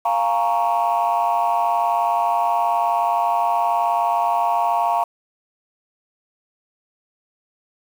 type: chord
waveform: sine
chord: Bb minor seventh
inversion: second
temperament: equal with one note detuned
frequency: 698.5 / 830.6 / 929.6 / 1108.7 Hz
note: F5 / Ab5 / Bb5 / Db6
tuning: 0 / 0 / -5 / 0 cents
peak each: -19 / -24 / -19 / -24 dBFS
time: 0.05-5.04 s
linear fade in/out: 5 ms
effects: tanh soft clip ceiling -11 dBFS + 7-bit

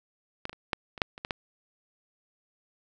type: clicks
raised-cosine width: 0.3 ms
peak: -17 / -22 / -29 / -10 / -25 / -7 / -26 / -17 / -13 dBFS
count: 9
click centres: 0.454 / 0.495 / 0.53 / 0.732 / 0.978 / 1.018 / 1.179 / 1.249 / 1.308 s
effects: none

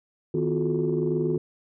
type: tone cluster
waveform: sine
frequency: 156 / 251.4 / 342.8 / 364.6 / 431.2 Hz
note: D#3 / B3 / F4 / F#4 / A4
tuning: +5 / +31 / -32 / -25 / -35 cents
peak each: -27 / -31 / -31 / -25 / -30 dBFS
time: 0.34-1.38 s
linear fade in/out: 5 ms
effects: tanh soft clip ceiling -14 dBFS

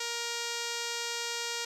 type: tone with low-pass filter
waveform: 5% pulse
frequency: 470 Hz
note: A#4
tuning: 14 cents sharp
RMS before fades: -35 dBFS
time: 0-1.65 s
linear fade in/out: 5 ms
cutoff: 8400 Hz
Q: 2.2
effects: 10-bit

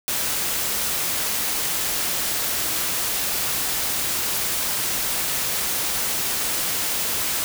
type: noise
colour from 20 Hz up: white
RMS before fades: -24 dBFS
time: 0.08-7.44 s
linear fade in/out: 0 ms
effects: none

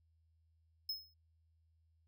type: tone with exponential decay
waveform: square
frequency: 5170 Hz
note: E8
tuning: 34 cents flat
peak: -35 dBFS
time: 0.89-1.14 s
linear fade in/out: 5 ms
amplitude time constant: 54 ms
effects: added 81 Hz sine -70 dBFS peak until 2.07 s

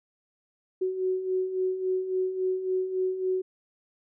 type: beating tone pair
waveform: sine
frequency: 370 / 373.6 Hz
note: F#4 / F#4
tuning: 0 / +17 cents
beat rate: 3.6 Hz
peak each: -33 / -26 dBFS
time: 0.81-3.42 s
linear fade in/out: 10 ms
effects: none

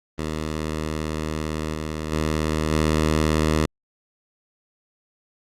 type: tone with level steps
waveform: 10% pulse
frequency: 77.78 Hz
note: D#2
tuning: in tune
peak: -17 / -19 / -13 / -10 dBFS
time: 0.18-3.66 s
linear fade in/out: 5 ms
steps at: 1.73 / 2.11 / 2.71 s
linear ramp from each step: 20 ms
effects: low-pass 10000 Hz 12 dB/octave + Opus 24 kbps

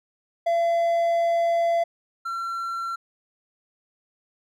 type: tone pair in turn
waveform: triangle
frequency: 678 / 1359.1 Hz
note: E5 / F6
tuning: +49 / -48 cents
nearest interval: octave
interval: 1203 cents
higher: second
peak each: -17 / -25 dBFS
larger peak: first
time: 0.46-1.84 / 2.25-2.96 s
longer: first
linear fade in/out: 10 ms
effects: none

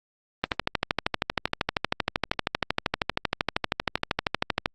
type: click train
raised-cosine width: 0.3 ms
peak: -6 dBFS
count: 55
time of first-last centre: 0.44-4.659 s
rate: 12.8 Hz
effects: Opus 24 kbps

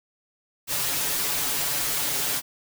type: noise with comb filter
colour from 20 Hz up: white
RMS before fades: -26 dBFS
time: 0.67-2.42 s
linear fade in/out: 50 ms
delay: 7 ms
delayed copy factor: +0.7
effects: none

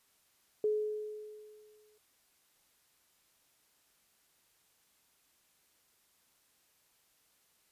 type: tone with exponential decay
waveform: sine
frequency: 425.4 Hz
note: G#4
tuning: 42 cents sharp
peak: -26 dBFS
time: 0.64-1.98 s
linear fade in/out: 2 ms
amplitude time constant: 290 ms
effects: white hiss -71 dBFS RMS until 7.71 s + resampled to 32000 Hz

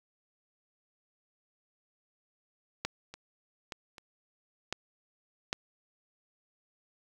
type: clicks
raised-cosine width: 0.2 ms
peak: -14 / -27 / -21 / -30 / -15 / -13 dBFS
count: 6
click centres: 2.85 / 3.14 / 3.722 / 3.982 / 4.726 / 5.529 s
effects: 8-bit

